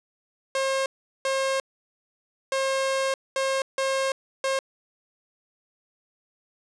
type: tone bursts at uneven times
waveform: sawtooth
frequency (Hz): 536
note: C5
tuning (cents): +42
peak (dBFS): -19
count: 6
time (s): 0.55-0.86 / 1.25-1.6 / 2.52-3.14 / 3.36-3.62 / 3.78-4.12 / 4.44-4.59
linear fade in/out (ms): 2
effects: resampled to 22050 Hz + 9-bit